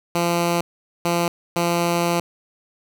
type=tone bursts at uneven times; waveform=10% pulse; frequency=171.7 Hz; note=F3; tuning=29 cents flat; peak=-10 dBFS; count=3; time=0.15-0.61 / 1.05-1.28 / 1.56-2.2 s; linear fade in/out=2 ms; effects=none